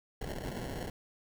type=noise with sample-and-hold; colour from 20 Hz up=pink; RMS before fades=-39 dBFS; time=0.21-0.9 s; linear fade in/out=5 ms; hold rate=1225 Hz; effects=none